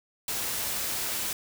white noise, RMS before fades -31 dBFS, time 0.28-1.33 s, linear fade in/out 2 ms, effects none

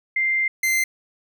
sine / 45% pulse tone pair in turn, 2093 / 2081 Hz, C7 / C7, 0 / -10 cents, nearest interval unison, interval 10 cents, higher first, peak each -18 dBFS, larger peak neither, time 0.16-0.48 / 0.63-0.84 s, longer first, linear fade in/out 5 ms, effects none

